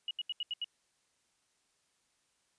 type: tone bursts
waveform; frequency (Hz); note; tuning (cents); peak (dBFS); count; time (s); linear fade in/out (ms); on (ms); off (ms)
sine; 2900; F#7; -35; -33; 6; 0.08-0.644; 2; 29; 78
effects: white hiss -75 dBFS RMS until 2.58 s + resampled to 22050 Hz